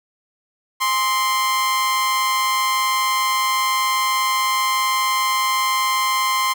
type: tone with amplitude modulation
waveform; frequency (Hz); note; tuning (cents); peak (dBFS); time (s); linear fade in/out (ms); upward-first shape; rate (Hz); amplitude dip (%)
sawtooth; 1046.5; C6; 0; -11; 0.8-6.54; 20; sine; 222; 50
effects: none